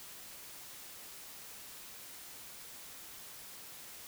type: silence
effects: white hiss -50 dBFS RMS until 4.07 s